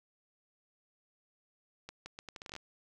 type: accelerating click train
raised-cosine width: 0.2 ms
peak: -27 dBFS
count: 12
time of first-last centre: 1.89-2.564 s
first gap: 170 ms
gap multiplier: 0.76
effects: none